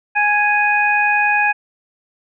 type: harmonic tone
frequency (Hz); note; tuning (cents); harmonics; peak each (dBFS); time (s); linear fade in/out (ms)
830.6; G#5; 0; 1 / 2 / 3; -17 / -17 / -17; 0.15-1.53; 20
effects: none